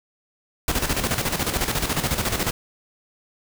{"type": "noise with tremolo", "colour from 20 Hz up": "pink", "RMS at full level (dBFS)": -22, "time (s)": [0.68, 2.51], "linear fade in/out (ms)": 2, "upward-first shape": "square", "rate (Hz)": 14, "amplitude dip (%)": 60, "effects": []}